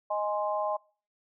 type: chord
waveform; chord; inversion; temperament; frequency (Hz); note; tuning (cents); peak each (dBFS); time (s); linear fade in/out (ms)
sine; Ab major; second; equal; 622.3 / 830.6 / 1046.5; Eb5 / Ab5 / C6; 0 / 0 / 0; -30 / -32 / -33; 0.1-0.77; 10
effects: noise-tail reverb RT60 0.4 s tail -24 dB re dry